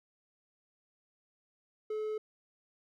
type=tone; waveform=triangle; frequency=430.2 Hz; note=A4; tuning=39 cents flat; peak=-31 dBFS; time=1.9-2.18 s; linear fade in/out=5 ms; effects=none